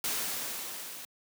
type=noise with level ramp; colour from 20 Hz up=white; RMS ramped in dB=-31 to -44 dBFS; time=0.04-1.05 s; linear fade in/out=2 ms; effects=high-pass 150 Hz 12 dB/octave